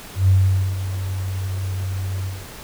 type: tone with ADSR envelope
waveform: sine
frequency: 95 Hz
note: F#2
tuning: 46 cents sharp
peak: -10 dBFS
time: 0.15-2.46 s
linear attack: 130 ms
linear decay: 470 ms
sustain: -12 dB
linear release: 220 ms
effects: pink hiss -38 dBFS RMS until 2.63 s